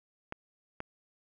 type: clicks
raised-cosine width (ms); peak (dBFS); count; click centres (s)
0.5; -22; 2; 0.324 / 0.804
effects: none